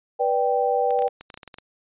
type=chord; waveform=sine; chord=G major; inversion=first; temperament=just; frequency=490 / 588 / 784 Hz; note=B4 / D5 / G5; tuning=-14 / +2 / 0 cents; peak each=-22 / -26 / -22 dBFS; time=0.19-1.09 s; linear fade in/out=20 ms
type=clicks; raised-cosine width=0.2 ms; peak=-22 dBFS; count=12; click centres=0.907 / 0.99 / 1.022 / 1.08 / 1.21 / 1.302 / 1.342 / 1.375 / 1.432 / 1.477 / 1.542 / 1.585 s
effects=resampled to 8000 Hz